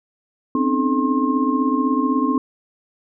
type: tone cluster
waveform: sine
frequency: 256.4 / 272.4 / 304.1 / 432.7 / 1067 Hz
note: C4 / C#4 / D#4 / A4 / C6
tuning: -35 / -30 / -40 / -29 / +34 cents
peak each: -20 / -22 / -23 / -28 / -23 dBFS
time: 0.55-2.38 s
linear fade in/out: 2 ms
effects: none